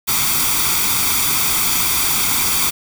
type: noise with comb filter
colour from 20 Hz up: white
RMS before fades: -17 dBFS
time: 0.07-2.71 s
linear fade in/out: 20 ms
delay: 0.86 ms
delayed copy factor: +0.65
effects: none